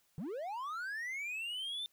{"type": "linear sweep", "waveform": "triangle", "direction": "up", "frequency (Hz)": [135.4, 3609], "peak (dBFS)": -36, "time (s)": [0.18, 1.86], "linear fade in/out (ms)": 0, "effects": ["white hiss -73 dBFS RMS until 1.92 s"]}